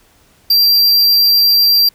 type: tone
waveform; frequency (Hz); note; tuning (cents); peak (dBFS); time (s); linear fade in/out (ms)
square; 4723; D8; +9; -8; 0.5-1.89; 5
effects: pink hiss -51 dBFS RMS until 1.94 s